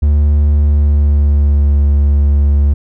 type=tone with pitch glide; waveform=triangle; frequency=73.42 to 71.54 Hz; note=D2 to D2; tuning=0 to -45 cents; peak=-5 dBFS; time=0.02-2.74 s; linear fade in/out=10 ms; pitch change=-45 cents; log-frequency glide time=0.58-1.76 s; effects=none